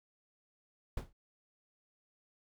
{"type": "noise with exponential decay", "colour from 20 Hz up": "brown", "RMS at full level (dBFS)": -32, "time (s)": [0.97, 1.13], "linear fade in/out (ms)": 5, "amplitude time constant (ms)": 33, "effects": []}